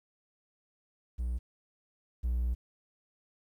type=tone pair in turn; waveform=triangle; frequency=60.5 / 60.5 Hz; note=B1 / B1; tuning=-35 / -35 cents; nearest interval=unison; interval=0 cents; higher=neither; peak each=-28 / -25 dBFS; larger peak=second; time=1.18-1.39 / 2.23-2.55 s; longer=second; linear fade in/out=20 ms; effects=tanh soft clip ceiling -21 dBFS + 11-bit